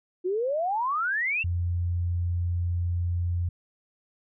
sine exponential sweep, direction up, 349.2 to 2794 Hz, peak -24 dBFS, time 0.24-1.44 s, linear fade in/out 20 ms
sine tone, 87.31 Hz, F2, in tune, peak -24 dBFS, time 1.44-3.49 s, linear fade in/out 5 ms
effects none

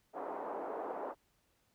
white band-pass noise, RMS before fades -41 dBFS, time 0.13-1.15 s, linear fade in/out 50 ms, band 320 to 910 Hz, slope 24 dB/octave, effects pink hiss -75 dBFS RMS until 1.74 s

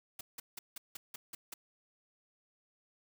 white noise bursts, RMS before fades -44 dBFS, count 8, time 0.19-1.54 s, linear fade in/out 5 ms, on 20 ms, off 170 ms, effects none

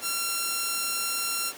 5% pulse tone, 1369 Hz, F6, 35 cents flat, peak -15 dBFS, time 0.01-1.53 s, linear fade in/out 50 ms, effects pink hiss -42 dBFS RMS until 1.57 s + high-pass 300 Hz 12 dB/octave

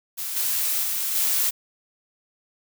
blue noise with level steps, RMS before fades -30 / -24 / -26 / -22 dBFS, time 0.17-1.51 s, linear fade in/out 20 ms, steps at 0.36 / 0.83 / 1.15 s, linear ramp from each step 5 ms, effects none

